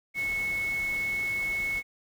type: tone in noise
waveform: sine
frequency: 2198 Hz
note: C#7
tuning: 15 cents flat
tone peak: -27 dBFS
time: 0.14-1.83 s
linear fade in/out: 50 ms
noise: pink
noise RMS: -43 dBFS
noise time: 0.14-1.83 s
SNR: +13 dB
effects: none